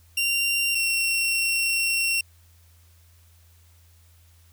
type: tone pair in turn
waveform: sawtooth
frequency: 2767 / 2729 Hz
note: F7 / F7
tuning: -17 / -41 cents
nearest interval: unison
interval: 24 cents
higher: first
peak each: -18 dBFS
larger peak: neither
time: 0.17-0.75 / 0.75-2.21 s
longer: second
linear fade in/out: 5 ms
effects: added 84 Hz sine -53 dBFS peak until 4.52 s + white hiss -61 dBFS RMS until 4.52 s